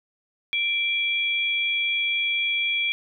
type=tone pair together; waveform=sine; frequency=2352 / 3326 Hz; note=D7 / G#7; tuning=+2 / +2 cents; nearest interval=tritone; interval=600 cents; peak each=-23 / -26 dBFS; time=0.53-2.92 s; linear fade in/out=0 ms; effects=none